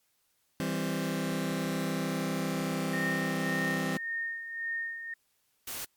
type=chord; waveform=sawtooth; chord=C major; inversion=first; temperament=just; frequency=163.52 / 196.22 / 261.6 Hz; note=E3 / G3 / C4; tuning=-14 / +2 / 0 cents; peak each=-30 dBFS; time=0.6-3.97 s; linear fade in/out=0 ms
type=tone with tremolo; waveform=sine; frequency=1836 Hz; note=A#6; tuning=27 cents flat; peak=-30 dBFS; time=2.93-5.14 s; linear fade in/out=5 ms; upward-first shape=sine; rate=1.8 Hz; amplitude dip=60%
type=noise; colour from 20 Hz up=white; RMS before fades=-38 dBFS; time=5.67-5.85 s; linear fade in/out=5 ms
effects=white hiss -73 dBFS RMS until 5.96 s + MP3 96 kbps